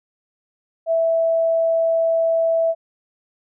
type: tone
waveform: sine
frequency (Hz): 658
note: E5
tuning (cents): -3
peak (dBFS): -15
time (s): 0.86-2.75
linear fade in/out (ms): 50
effects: none